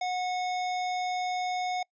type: tone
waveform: square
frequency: 730 Hz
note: F#5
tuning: 24 cents flat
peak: -29 dBFS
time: 0.01-1.83 s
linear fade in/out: 5 ms
effects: noise-tail reverb RT60 0.1 s tail -25 dB re dry + resampled to 16000 Hz